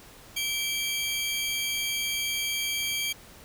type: tone pair together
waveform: sawtooth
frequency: 2316 / 3220 Hz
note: D7 / G7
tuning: -25 / +46 cents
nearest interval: tritone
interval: 571 cents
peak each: -27 dBFS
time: 0.36-3.13 s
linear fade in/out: 10 ms
effects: pink hiss -50 dBFS RMS until 3.44 s